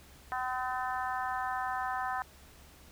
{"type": "harmonic tone", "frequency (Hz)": 254.4, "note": "C4", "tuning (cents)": -48, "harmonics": [3, 4, 5, 6, 7], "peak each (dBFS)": [-35, -37, -39, -41, -42], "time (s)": [0.32, 2.22], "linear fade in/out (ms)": 0, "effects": ["added 69 Hz sine -57 dBFS peak until 2.91 s", "pink hiss -57 dBFS RMS until 2.91 s"]}